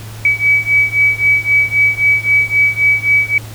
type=beating tone pair; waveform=sine; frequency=2280 / 2283.8 Hz; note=C#7 / D7; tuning=+48 / -49 cents; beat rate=3.8 Hz; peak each=-12 / -13 dBFS; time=0.25-3.38 s; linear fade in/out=2 ms; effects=added 109 Hz sine -28 dBFS peak until 3.54 s + pink hiss -35 dBFS RMS until 3.54 s